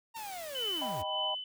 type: linear sweep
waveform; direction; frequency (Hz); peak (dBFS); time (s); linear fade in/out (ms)
45% pulse; down; 932.3 to 67.8; -40; 0.14-1.04; 20
type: noise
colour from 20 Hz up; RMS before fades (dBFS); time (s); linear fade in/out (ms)
white; -48; 0.16-1.02; 5
type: tone with tremolo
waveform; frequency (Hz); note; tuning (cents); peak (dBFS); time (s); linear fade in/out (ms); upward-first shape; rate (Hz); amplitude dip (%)
sine; 3017; F#7; +33; -31; 0.55-1.44; 2; sine; 1.8; 85
type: chord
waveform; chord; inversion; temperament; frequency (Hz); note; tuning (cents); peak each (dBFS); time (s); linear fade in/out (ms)
sine; Eb augmented; none; equal; 622.3 / 784 / 987.8; Eb5 / G5 / B5; 0 / 0 / 0; -38; 0.81-1.35; 10
effects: none